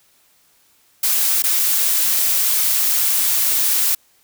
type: noise with dropouts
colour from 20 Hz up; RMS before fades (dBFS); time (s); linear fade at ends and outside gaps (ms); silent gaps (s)
blue; -17; 1.03-3.95; 5; 1.423-1.438
effects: white hiss -57 dBFS RMS until 4.23 s

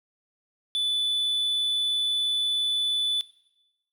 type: tone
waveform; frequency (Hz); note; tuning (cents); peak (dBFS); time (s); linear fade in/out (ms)
triangle; 3483; A7; -18; -22; 0.75-3.21; 0
effects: noise-tail reverb RT60 1.0 s tail -19 dB re dry

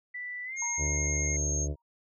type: tone with pitch glide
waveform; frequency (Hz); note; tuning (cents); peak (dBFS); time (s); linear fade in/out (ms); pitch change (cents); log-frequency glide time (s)
sine; 1975.5 to 2130; B6 to C7; 0 to +30; -35; 0.14-1.37; 10; +130; 0.44-0.55
type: tone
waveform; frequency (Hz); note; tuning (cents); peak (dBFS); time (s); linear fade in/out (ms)
sine; 6470; G#8; -46; -30; 0.56-1.68; 50
type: tone with exponential decay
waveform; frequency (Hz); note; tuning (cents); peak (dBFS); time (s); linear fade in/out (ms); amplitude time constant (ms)
sine; 941; A#5; +16; -36; 0.62-1.82; 2; 260
type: harmonic tone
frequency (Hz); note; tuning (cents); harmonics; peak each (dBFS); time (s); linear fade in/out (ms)
73.2; D2; -5; 1 / 2 / 4 / 5 / 6 / 7 / 8 / 9; -30 / -36 / -42 / -44 / -46 / -47 / -48 / -49; 0.77-1.76; 50
effects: none

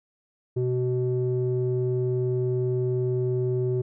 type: tone with low-pass filter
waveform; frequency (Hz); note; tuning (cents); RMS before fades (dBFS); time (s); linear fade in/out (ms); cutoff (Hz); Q
square; 125.3; B2; +25; -25; 0.56-3.82; 10; 370; 3.2
effects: none

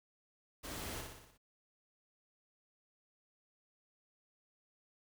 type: noise with echo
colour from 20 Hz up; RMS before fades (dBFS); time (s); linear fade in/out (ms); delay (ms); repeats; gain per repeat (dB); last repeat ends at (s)
pink; -45; 0.63-1.02; 20; 60; 6; -4; 1.38
effects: none

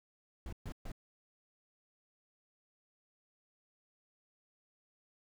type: noise bursts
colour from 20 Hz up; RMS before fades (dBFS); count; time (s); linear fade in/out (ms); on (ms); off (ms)
brown; -42; 3; 0.46-0.918; 2; 66; 130
effects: none

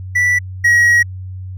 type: tone pair in turn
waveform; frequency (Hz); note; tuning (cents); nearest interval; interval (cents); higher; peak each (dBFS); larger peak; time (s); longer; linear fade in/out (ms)
triangle; 1964 / 1903.7; B6 / A#6; -10 / +36; minor second; 54; first; -9 / -6; second; 0.15-0.39 / 0.64-1.03; second; 10
effects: added 93 Hz sine -25 dBFS peak until 1.57 s

